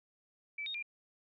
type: tone with pitch steps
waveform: sine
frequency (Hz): 2312 / 3714 / 2397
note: D7 / A#7 / D7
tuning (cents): -28 / -7 / +35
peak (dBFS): -37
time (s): 0.58-0.826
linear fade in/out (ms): 5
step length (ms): 82
effects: none